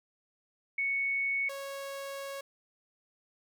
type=tone pair in turn; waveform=sine / sawtooth; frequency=2217 / 551.9 Hz; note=C#7 / C#5; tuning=0 / -8 cents; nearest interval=2 octaves; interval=2408 cents; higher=first; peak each=-28 / -34 dBFS; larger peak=first; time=0.78-1.49 / 1.49-2.41 s; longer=second; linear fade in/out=5 ms; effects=none